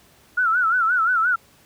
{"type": "tone with vibrato", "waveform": "sine", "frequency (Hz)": 1400, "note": "F6", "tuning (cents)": 4, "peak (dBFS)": -16, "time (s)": [0.37, 1.36], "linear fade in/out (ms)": 10, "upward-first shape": "sine", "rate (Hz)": 5.7, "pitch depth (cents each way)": 130, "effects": ["pink hiss -54 dBFS RMS until 1.65 s", "high-pass 60 Hz 12 dB/octave"]}